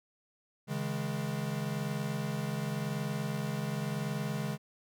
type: chord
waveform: square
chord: C# suspended second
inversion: none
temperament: equal with one note detuned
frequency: 138.59 / 159.48 / 207.7 Hz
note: C#3 / D#3 / G#3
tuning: 0 / +43 / 0 cents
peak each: -37 / -38 / -38 dBFS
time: 0.67-4.58 s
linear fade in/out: 50 ms
effects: none